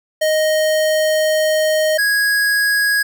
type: tone pair in turn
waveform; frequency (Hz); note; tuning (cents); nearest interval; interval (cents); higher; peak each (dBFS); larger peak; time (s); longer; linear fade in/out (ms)
square; 622.3 / 1657.1; D#5 / G#6; 0 / -4; octave + perfect fourth; 1696; second; -14; neither; 0.21-1.98 / 1.98-3.03; first; 10
effects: none